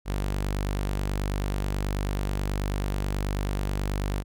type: tone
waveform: sawtooth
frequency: 49.26 Hz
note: G1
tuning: 9 cents sharp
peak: -22 dBFS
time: 0.05-4.24 s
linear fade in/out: 50 ms
effects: none